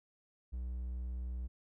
triangle tone, 61.7 Hz, B1, 1 cent flat, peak -35 dBFS, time 0.52-1.48 s, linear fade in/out 20 ms, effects none

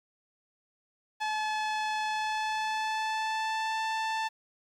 sawtooth tone with pitch glide, 860 to 884.7 Hz, A5 to A5, -40 to +9 cents, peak -25 dBFS, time 1.2-4.29 s, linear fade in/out 20 ms, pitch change +49 cents, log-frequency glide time 2.06-3.81 s, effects low-pass 5000 Hz 12 dB/octave + 10-bit

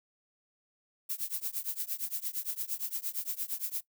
violet noise with tremolo, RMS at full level -32 dBFS, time 1.09-3.81 s, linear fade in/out 10 ms, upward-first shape triangle, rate 8.7 Hz, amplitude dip 100%, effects noise-tail reverb RT60 0.1 s tail -18 dB re dry

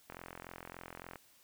click train, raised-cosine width 0.5 ms, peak -30 dBFS, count 47, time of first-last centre 0.1-1.157 s, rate 43.5 Hz, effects white hiss -65 dBFS RMS until 1.43 s

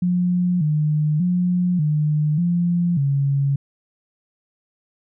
sine tone with pitch steps, 178.5 / 151.6 / 178.9 / 151 / 173.6 / 139.4 Hz, F3 / D#3 / F3 / D3 / F3 / C#3, +38 / -45 / +42 / +48 / -10 / +10 cents, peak -16 dBFS, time 0.02-3.56 s, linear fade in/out 5 ms, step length 590 ms, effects none

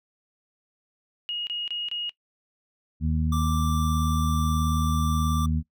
sine tone bursts, 2875 Hz, F7, 50 cents sharp, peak -27 dBFS, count 4, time 1.29-2.094 s, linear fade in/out 0 ms, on 180 ms, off 28 ms
harmonic tone, 78.5 Hz, D#2, 16 cents sharp, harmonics 1 / 2 / 3, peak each -24 / -27 / -29 dBFS, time 3-5.63 s, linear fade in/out 50 ms
square tone, 1174.7 Hz, D6, in tune, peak -30 dBFS, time 3.32-5.46 s, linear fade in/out 5 ms
effects noise-tail reverb RT60 0.1 s tail -20 dB re dry

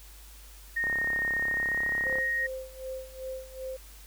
sine tone with pitch glide, 1852 to 1871.4 Hz, A#6 to A#6, -12 to +6 cents, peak -26 dBFS, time 0.76-2.47 s, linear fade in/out 10 ms, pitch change +18 cents, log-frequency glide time 1.44-1.87 s
click train, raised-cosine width 1 ms, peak -25 dBFS, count 47, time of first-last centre 0.84-2.185 s, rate 34.2 Hz
sine tone with tremolo, 522 Hz, C5, 4 cents flat, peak -33 dBFS, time 2.05-3.77 s, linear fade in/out 10 ms, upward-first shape sine, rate 2.6 Hz, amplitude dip 85%
effects added 50 Hz sine -48 dBFS peak until 4.06 s + white hiss -53 dBFS RMS until 4.06 s

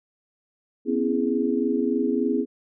sine chord, C# minor seventh, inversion third, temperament equal with one note detuned, 246.9 / 270.2 / 329.6 / 415.3 Hz, B3 / C#4 / E4 / G#4, 0 / -44 / 0 / 0 cents, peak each -25 / -26 / -27 / -26 dBFS, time 0.85-2.46 s, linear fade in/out 50 ms, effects none

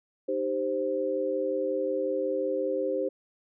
sine chord, C minor, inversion first, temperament equal with one note detuned, 306.5 / 392 / 523.3 Hz, Eb4 / G4 / C5, -26 / 0 / 0 cents, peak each -34 / -31 / -28 dBFS, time 0.28-3.09 s, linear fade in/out 10 ms, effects none

